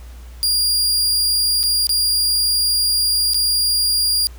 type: tone with dropouts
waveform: sawtooth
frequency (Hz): 4813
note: D8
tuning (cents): +42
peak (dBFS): -12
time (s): 0.43-4.27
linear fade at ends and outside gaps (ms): 0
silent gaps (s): 1.631-1.637 / 1.869-1.893 / 3.335-3.344
effects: added 60 Hz sine -34 dBFS peak until 4.38 s + pink hiss -48 dBFS RMS until 4.38 s

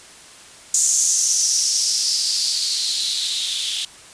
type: noise with band-pass filter sweep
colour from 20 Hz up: violet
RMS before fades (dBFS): -20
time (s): 0.74-3.85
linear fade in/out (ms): 2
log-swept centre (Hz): 6900 to 3300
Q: 5.4
effects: white hiss -43 dBFS RMS until 4.13 s + resampled to 22050 Hz

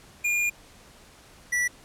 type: tone pair in turn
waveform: square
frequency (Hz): 2418 / 1956.8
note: D7 / B6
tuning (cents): +50 / -16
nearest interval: major third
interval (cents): 366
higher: first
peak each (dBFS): -23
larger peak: neither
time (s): 0.24-0.5 / 1.52-1.68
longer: first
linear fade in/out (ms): 10
effects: pink hiss -52 dBFS RMS until 1.84 s + low-pass 11000 Hz 12 dB/octave

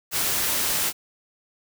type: noise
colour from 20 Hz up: white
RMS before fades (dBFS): -24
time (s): 0.11-0.93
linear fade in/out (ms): 50
effects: none

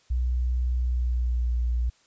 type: tone with pitch glide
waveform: sine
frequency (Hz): 61.74 to 59.88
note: B1 to A#1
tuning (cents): 0 to +47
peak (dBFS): -22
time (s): 0.1-1.9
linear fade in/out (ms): 10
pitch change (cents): -53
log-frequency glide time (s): 0.79-1.54
effects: white hiss -62 dBFS RMS until 2.06 s + resampled to 16000 Hz

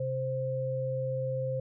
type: tone pair together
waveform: sine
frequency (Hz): 130.82 / 523.3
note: C3 / C5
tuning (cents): 0 / 0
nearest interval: 2 octaves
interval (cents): 2400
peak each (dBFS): -33 / -31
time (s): 0-1.6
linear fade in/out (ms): 5
effects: none

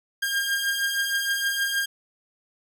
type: beating tone pair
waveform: sawtooth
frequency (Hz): 1606 / 1612.4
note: G6 / G6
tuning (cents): +41 / +48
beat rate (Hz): 6.4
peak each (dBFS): -26 / -21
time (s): 0.22-1.86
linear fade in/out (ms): 10
effects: none

